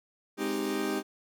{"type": "chord", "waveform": "40% pulse", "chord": "Ab major seventh", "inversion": "none", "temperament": "equal", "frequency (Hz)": [207.7, 261.6, 311.1, 392], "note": ["Ab3", "C4", "Eb4", "G4"], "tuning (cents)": [0, 0, 0, 0], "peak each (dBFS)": [-36, -35, -33, -32], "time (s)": [0.37, 1.03], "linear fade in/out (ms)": 50, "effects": []}